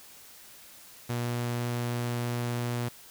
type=tone; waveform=sawtooth; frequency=120.2 Hz; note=B2; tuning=46 cents flat; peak=-25 dBFS; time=1.09-2.89 s; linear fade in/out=10 ms; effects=white hiss -51 dBFS RMS until 3.1 s